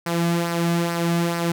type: tone with flanger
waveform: sawtooth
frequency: 170 Hz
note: F3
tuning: 46 cents flat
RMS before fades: -22 dBFS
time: 0.06-1.52 s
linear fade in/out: 5 ms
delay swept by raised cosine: 0.28 to 2.18 ms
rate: 2.3 Hz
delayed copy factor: -0.5
effects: none